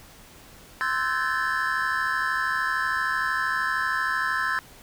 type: tone cluster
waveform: triangle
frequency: 1042 / 1316 / 1538 / 1689 / 1762 Hz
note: C6 / E6 / G6 / G#6 / A6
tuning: -7 / -3 / -33 / +29 / +2 cents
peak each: -28 dBFS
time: 0.81-4.59 s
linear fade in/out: 0 ms
effects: pink hiss -49 dBFS RMS until 4.82 s